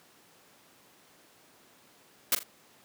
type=noise with echo; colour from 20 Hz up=white; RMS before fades=-24 dBFS; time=2.32-2.35 s; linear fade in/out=2 ms; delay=41 ms; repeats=2; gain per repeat=-10 dB; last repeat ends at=2.432 s; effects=pink hiss -59 dBFS RMS until 2.84 s + high-pass 200 Hz 12 dB/octave